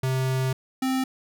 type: tone pair in turn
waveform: square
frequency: 130.81 / 261.6 Hz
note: C3 / C4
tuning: 0 / 0 cents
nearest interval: octave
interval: 1200 cents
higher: second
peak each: -23 dBFS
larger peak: neither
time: 0.03-0.53 / 0.82-1.04 s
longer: first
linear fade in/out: 5 ms
effects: none